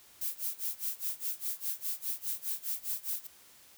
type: noise with tremolo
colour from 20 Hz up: violet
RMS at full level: -33 dBFS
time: 0.21-3.27 s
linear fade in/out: 5 ms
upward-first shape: sine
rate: 4.9 Hz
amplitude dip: 95%
effects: white hiss -58 dBFS RMS until 3.77 s